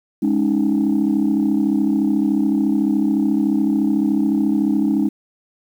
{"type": "chord", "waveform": "sine", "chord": "Ab suspended fourth", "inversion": "none", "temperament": "equal", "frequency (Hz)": [207.7, 277.2, 311.1], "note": ["Ab3", "Db4", "Eb4"], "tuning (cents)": [0, 0, 0], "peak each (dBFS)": -18, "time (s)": [0.22, 5.09], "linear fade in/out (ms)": 10, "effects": ["tanh soft clip ceiling -9 dBFS", "8-bit"]}